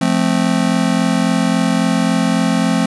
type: chord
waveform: square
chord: F major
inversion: none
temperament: just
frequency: 174.61 / 218.3 / 261.9 Hz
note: F3 / A3 / C4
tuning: 0 / -13 / +2 cents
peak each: -18 dBFS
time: 0.01-2.86 s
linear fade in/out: 5 ms
effects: resampled to 24000 Hz